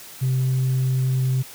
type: tone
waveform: sine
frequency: 130 Hz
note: C3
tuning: 11 cents flat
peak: -16 dBFS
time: 0.21-1.43 s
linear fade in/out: 20 ms
effects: tanh soft clip ceiling -16 dBFS + white hiss -41 dBFS RMS until 1.54 s